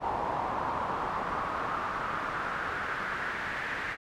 brown noise with band-pass filter sweep, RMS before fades -33 dBFS, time 0-3.97 s, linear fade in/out 50 ms, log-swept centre 890 to 1800 Hz, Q 3.3, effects none

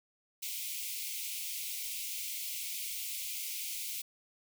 white high-pass noise, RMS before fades -39 dBFS, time 0.42-4.02 s, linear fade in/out 10 ms, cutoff 2100 Hz, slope 96 dB/octave, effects none

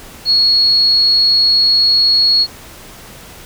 sine tone, 4332 Hz, C#8, 41 cents flat, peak -8 dBFS, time 0.25-2.47 s, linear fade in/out 50 ms, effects pink hiss -36 dBFS RMS until 3.45 s

